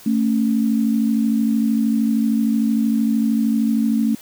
sine tone pair together, 222.8 / 275.9 Hz, A3 / C#4, +22 / -8 cents, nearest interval major third, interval 370 cents, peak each -16 / -21 dBFS, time 0.06-4.15 s, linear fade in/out 5 ms, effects white hiss -43 dBFS RMS until 4.21 s

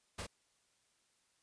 pink noise with echo, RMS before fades -42 dBFS, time 0.18-0.23 s, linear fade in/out 10 ms, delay 38 ms, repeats 1, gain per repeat -3 dB, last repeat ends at 0.268 s, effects white hiss -75 dBFS RMS until 1.42 s + resampled to 22050 Hz

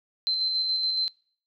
sine tone with tremolo, 4092 Hz, C8, 39 cents flat, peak -22 dBFS, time 0.27-1.08 s, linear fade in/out 0 ms, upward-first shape square, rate 7.1 Hz, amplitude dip 25%, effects noise-tail reverb RT60 0.6 s tail -26 dB re dry

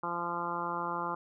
harmonic tone, 172.5 Hz, F3, 21 cents flat, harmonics 1 / 2 / 3 / 4 / 5 / 6 / 7 / 8, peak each -44 / -42 / -43 / -45 / -38 / -37 / -38 / -42 dBFS, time 0.03-1.15 s, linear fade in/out 5 ms, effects none

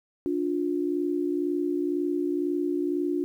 sine tone pair together, 292.3 / 354.3 Hz, D4 / F4, -8 / +25 cents, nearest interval minor third, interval 333 cents, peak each -27 dBFS, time 0.26-3.24 s, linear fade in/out 0 ms, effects 10-bit

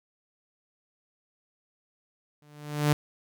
sawtooth tone with exponential growth, 148.2 Hz, D3, 16 cents sharp, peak -14 dBFS, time 2.42-2.93 s, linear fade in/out 2 ms, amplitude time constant 110 ms, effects none

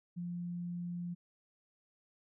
sine tone, 174.61 Hz, F3, in tune, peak -37 dBFS, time 0.16-1.15 s, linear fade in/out 20 ms, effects none

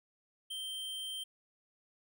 square tone, 3136 Hz, G7, in tune, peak -39 dBFS, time 0.5-1.24 s, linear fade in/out 10 ms, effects none

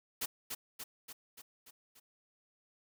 white noise with echo, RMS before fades -36 dBFS, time 0.21-0.26 s, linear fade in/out 10 ms, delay 290 ms, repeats 6, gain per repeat -4 dB, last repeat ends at 2 s, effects none

